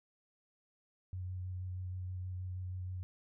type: tone with vibrato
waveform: sine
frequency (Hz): 91.7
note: F#2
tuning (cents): -15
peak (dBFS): -38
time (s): 1.13-3.03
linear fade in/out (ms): 0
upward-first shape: square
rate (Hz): 6.3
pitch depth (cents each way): 12
effects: none